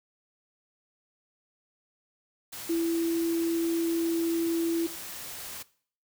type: tone in noise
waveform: sine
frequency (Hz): 333.3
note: E4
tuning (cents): +19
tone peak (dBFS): -24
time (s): 2.69-4.87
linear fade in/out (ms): 10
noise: white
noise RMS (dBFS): -40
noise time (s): 2.52-5.63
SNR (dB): +13
effects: noise-tail reverb RT60 0.5 s tail -19 dB re dry